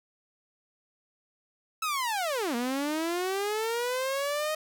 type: linear two-way sweep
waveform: sawtooth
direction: down then up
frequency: 1318.5 to 231.7 to 626 Hz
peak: -24 dBFS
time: 1.82-4.55 s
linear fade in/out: 5 ms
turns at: 2.55 s
effects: none